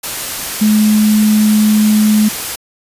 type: tone in noise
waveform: sine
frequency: 213.3 Hz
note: G#3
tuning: 46 cents sharp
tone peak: -7 dBFS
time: 0.61-2.29 s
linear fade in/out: 10 ms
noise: white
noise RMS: -21 dBFS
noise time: 0.03-2.56 s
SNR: +11 dB
effects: resampled to 32000 Hz